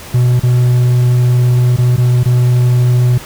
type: tone with dropouts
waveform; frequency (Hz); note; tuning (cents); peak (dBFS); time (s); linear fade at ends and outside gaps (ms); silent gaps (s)
triangle; 123.47; B2; 0; -5; 0.14-3.18; 5; 0.397-0.433 / 1.764-1.784 / 1.963-1.978 / 2.234-2.257
effects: pink hiss -31 dBFS RMS until 3.25 s